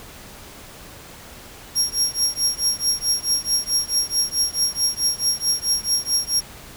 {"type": "tone with tremolo", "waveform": "30% pulse", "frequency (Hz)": 5588, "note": "F8", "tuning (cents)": 0, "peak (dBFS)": -11, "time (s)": [1.75, 6.41], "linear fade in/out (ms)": 20, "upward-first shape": "triangle", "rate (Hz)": 4.6, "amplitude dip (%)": 100, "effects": ["pink hiss -41 dBFS RMS until 6.76 s"]}